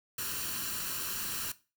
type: noise with comb filter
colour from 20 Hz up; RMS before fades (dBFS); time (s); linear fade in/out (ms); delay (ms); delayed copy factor
white; -36; 0.18-1.52; 5; 0.7; +0.65
effects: noise-tail reverb RT60 0.3 s tail -17 dB re dry